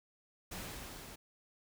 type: noise with level ramp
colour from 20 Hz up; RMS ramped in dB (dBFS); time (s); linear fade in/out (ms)
pink; -43 to -51; 0.51-1.16; 10
effects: none